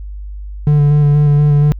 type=tone with vibrato; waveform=triangle; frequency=146.7 Hz; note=D3; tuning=2 cents flat; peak=-5 dBFS; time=0.67-1.72 s; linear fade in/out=0 ms; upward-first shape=square; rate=4.2 Hz; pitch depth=16 cents each way; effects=added 50 Hz sine -24 dBFS peak until 1.79 s